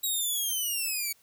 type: linear sweep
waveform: 5% pulse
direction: down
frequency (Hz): 3852 to 2242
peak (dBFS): -20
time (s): 0.03-1.13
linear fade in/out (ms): 10
effects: white hiss -63 dBFS RMS until 1.22 s